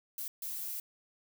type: noise bursts at uneven times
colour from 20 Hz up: violet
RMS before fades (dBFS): -39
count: 2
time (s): 0.18-0.28 / 0.42-0.8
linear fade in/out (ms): 2
effects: none